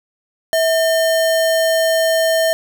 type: tone with sample-and-hold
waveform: sine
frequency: 650 Hz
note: E5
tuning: 24 cents flat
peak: -12 dBFS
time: 0.53-2.53 s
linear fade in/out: 0 ms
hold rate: 2450 Hz
effects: none